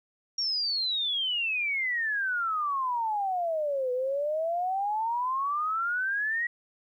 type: exponential two-way sweep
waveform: sine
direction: down then up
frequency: 5630 to 493.9 to 1929 Hz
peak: -26 dBFS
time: 0.38-6.47 s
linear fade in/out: 5 ms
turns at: 3.92 s
effects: 11-bit